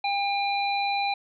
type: harmonic tone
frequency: 802 Hz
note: G5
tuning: 39 cents sharp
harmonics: 1 / 3 / 5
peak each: -25 / -30 / -32 dBFS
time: 0.04-1.14 s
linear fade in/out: 5 ms
effects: none